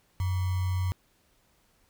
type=tone with sample-and-hold; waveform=sine; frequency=92 Hz; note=F#2; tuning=9 cents flat; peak=-25 dBFS; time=0.2-0.92 s; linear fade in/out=0 ms; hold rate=1050 Hz; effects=pink hiss -67 dBFS RMS until 1.89 s